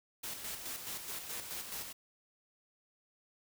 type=noise with tremolo; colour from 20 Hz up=white; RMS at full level=-41 dBFS; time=0.23-1.93 s; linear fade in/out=10 ms; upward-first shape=square; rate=4.7 Hz; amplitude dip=45%; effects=none